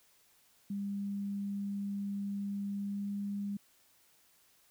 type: tone with pitch glide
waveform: sine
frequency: 200.4 to 201.7 Hz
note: G3 to G3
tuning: +38 to +50 cents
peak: -34 dBFS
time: 0.7-3.57 s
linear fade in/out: 5 ms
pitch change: +12 cents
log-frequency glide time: 2.73-3.1 s
effects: white hiss -67 dBFS RMS until 4.7 s